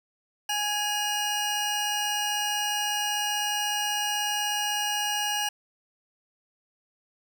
25% pulse tone pair together, 830.6 / 2869 Hz, G#5 / F7, 0 / +46 cents, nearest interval octave + major sixth, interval 2146 cents, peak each -25 dBFS, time 0.49-5.49 s, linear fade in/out 5 ms, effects none

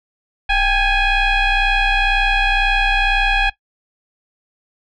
sine tone with frequency modulation, 852 Hz, G#5, 44 cents sharp, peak -12 dBFS, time 0.49-3.5 s, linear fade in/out 10 ms, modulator 821 Hz, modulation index 2.7, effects noise-tail reverb RT60 0.1 s tail -18 dB re dry + tanh soft clip ceiling -8 dBFS

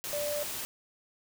sine tone in noise, 587.3 Hz, D5, in tune, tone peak -31 dBFS, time 0.13-0.43 s, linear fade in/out 0 ms, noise white, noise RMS -37 dBFS, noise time 0.04-0.65 s, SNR +3 dB, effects none

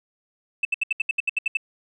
sine tone bursts, 2637 Hz, E7, in tune, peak -17 dBFS, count 11, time 0.63-1.571 s, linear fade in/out 5 ms, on 21 ms, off 71 ms, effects tanh soft clip ceiling -15 dBFS

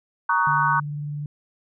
sine chord, D# minor seventh, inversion second, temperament just, 933.4 / 1120.1 / 1244.5 / 1493.4 Hz, A#5 / C#6 / D#6 / F#6, +2 / +18 / 0 / +16 cents, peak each -22 / -22 / -27 / -23 dBFS, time 0.29-0.8 s, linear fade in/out 5 ms
sine tone with vibrato, 146.9 Hz, D3, 1 cent sharp, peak -27 dBFS, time 0.47-1.26 s, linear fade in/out 2 ms, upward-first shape triangle, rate 20 Hz, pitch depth 44 cents each way
effects none

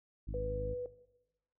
harmonic tone, 51.91 Hz, G#1, in tune, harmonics 1 / 2 / 3 / 4 / 5 / 6, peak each -38 / -44 / -49 / -53 / -53 / -55 dBFS, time 0.27-0.74 s, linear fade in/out 10 ms
sine tone, 493.9 Hz, B4, in tune, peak -35 dBFS, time 0.34-0.86 s, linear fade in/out 2 ms
effects noise-tail reverb RT60 1.0 s tail -17 dB re dry

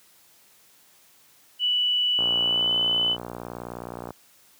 sine tone with pitch glide, 2960 to 3010 Hz, F#7 to F#7, 0 to +29 cents, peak -20 dBFS, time 1.59-3.17 s, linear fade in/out 50 ms, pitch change +29 cents, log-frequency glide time 2.41-2.72 s
click train, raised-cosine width 1 ms, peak -20 dBFS, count 115, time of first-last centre 2.19-4.106 s, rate 59.5 Hz
effects white hiss -57 dBFS RMS until 4.59 s + high-pass 80 Hz 12 dB/octave

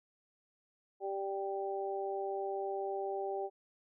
harmonic tone, 196 Hz, G3, in tune, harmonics 2 / 3 / 4, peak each -37 / -42 / -39 dBFS, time 1-3.5 s, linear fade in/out 50 ms, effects none

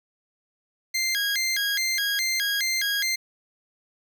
20% pulse tone with vibrato, 1851 Hz, A#6, 13 cents flat, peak -18 dBFS, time 0.94-3.16 s, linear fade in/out 10 ms, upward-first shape square, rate 2.4 Hz, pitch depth 210 cents each way, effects none

